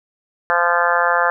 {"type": "harmonic tone", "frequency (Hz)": 173.1, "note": "F3", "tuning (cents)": -15, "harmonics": [3, 4, 5, 6, 7, 8, 9, 10], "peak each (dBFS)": [-22, -22, -22, -22, -22, -22, -22, -22], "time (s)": [0.5, 1.3], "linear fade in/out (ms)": 0, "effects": []}